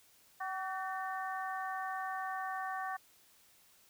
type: harmonic tone with a mistuned harmonic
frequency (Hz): 379.7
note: F#4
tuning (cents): +45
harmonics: 2 / 3 / 4 / 5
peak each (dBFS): -39 / -41 / -46 / -44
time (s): 0.4-2.97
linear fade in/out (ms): 10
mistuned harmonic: 5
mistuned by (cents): -79
effects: white hiss -65 dBFS RMS until 3.89 s